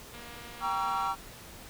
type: click train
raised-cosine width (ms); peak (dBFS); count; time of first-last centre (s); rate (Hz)
0.3; -32; 223; 0.14-1.077; 237
type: chord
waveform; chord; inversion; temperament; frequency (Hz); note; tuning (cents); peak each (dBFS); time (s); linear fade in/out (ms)
triangle; G diminished seventh; none; just; 784 / 940.8 / 1128.9 / 1354.7; G5 / Bb5 / Db6 / Fb6; 0 / +16 / +31 / +47; -32; 0.6-1.16; 50
effects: pink hiss -48 dBFS RMS until 1.69 s